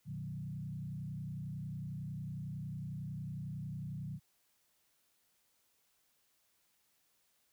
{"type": "tone with frequency modulation", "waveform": "sine", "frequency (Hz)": 146.7, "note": "D3", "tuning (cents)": -2, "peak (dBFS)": -39, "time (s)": [0.05, 4.2], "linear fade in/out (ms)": 50, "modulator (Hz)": 31, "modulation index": 1.2, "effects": ["white hiss -75 dBFS RMS until 7.52 s"]}